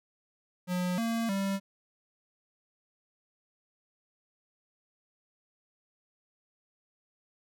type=tone with pitch steps; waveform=square; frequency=180.1 / 229.1 / 195.8 Hz; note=F#3 / A#3 / G3; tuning=-46 / -30 / -2 cents; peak=-29 dBFS; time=0.67-1.6 s; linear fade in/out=50 ms; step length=310 ms; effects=none

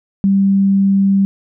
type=tone; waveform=sine; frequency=196 Hz; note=G3; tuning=in tune; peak=-9 dBFS; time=0.24-1.25 s; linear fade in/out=0 ms; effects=none

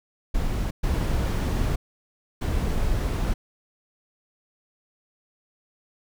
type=noise bursts at uneven times; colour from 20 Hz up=brown; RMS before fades=-24 dBFS; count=3; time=0.34-0.71 / 0.83-1.76 / 2.41-3.34 s; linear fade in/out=10 ms; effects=none

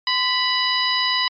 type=harmonic tone with a mistuned harmonic; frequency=987.8 Hz; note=B5; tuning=in tune; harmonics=1 / 2 / 3 / 4 / 5; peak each=-24 / -24 / -24 / -24 / -24 dBFS; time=0.07-1.28 s; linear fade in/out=2 ms; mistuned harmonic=1; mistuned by=+60 cents; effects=MP3 48 kbps

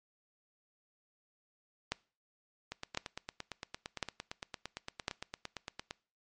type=two click trains; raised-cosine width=0.2 ms; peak=-22 / -15 dBFS; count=29 / 4; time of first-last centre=2.72-5.909 / 1.92-5.081 s; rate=8.78 / 0.949 Hz; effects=noise-tail reverb RT60 0.4 s tail -23 dB re dry + MP3 48 kbps

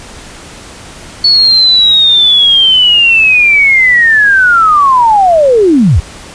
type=linear sweep; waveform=sine; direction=down; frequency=4432 to 58.27 Hz; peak=-3 dBFS; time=1.24-6 s; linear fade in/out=5 ms; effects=pink hiss -30 dBFS RMS until 6.34 s + resampled to 22050 Hz

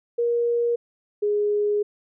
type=tone pair in turn; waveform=sine; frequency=473.2 / 414.8 Hz; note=A#4 / G#4; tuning=+26 / -2 cents; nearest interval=major second; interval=228 cents; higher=first; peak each=-19 dBFS; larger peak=neither; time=0.18-0.76 / 1.22-1.83 s; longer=second; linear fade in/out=10 ms; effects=none

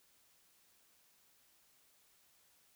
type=silence; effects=white hiss -70 dBFS RMS until 2.75 s

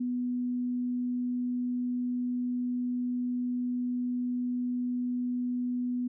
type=tone; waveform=sine; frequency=246.9 Hz; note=B3; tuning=in tune; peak=-28 dBFS; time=0-6.08 s; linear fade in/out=10 ms; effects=none

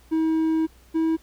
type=tone pair in turn; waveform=triangle; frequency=320 / 323 Hz; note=D#4 / E4; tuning=+49 / -35 cents; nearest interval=unison; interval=16 cents; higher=second; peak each=-17 dBFS; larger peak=neither; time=0.11-0.67 / 0.94-1.17 s; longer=first; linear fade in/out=20 ms; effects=added 60 Hz sine -52 dBFS peak until 1.22 s + pink hiss -57 dBFS RMS until 1.22 s

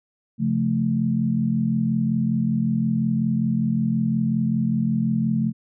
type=chord; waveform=sine; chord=Db augmented; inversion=none; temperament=equal with one note detuned; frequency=135.5 / 174.61 / 220 Hz; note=Db3 / F3 / A3; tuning=-39 / 0 / 0 cents; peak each=-25 / -25 / -21 dBFS; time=0.38-5.53 s; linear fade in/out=50 ms; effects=none

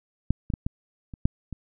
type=clicks; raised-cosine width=5 ms; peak=-8 / -17 / -14 / -14 / -26 / -7 / -22 dBFS; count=7; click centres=0.306 / 0.502 / 0.538 / 0.665 / 1.138 / 1.255 / 1.527 s; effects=none

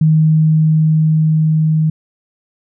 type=tone with level ramp; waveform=sine; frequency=156.9 Hz; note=D#3; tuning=15 cents sharp; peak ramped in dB=-7 to -10 dBFS; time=0.01-1.9 s; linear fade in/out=5 ms; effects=none

